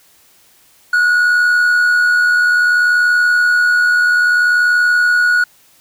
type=tone with amplitude modulation; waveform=triangle; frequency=1457 Hz; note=F#6; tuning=27 cents flat; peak=-6 dBFS; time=0.93-5.44 s; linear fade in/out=5 ms; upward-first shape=sine; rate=80.6 Hz; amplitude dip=35%; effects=white hiss -50 dBFS RMS until 5.8 s